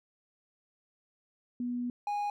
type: tone pair in turn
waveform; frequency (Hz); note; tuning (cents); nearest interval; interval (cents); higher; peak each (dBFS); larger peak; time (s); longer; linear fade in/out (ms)
sine / triangle; 244.1 / 823.4; B3 / G#5; -20 / -15; octave + major sixth; 2105; second; -31 / -28; second; 1.6-1.9 / 2.07-2.3; first; 2
effects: none